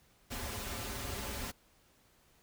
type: noise with comb filter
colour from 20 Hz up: pink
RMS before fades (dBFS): -40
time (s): 0.3-1.52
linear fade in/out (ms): 20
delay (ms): 6.3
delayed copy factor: -0.8
effects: pink hiss -67 dBFS RMS until 2.42 s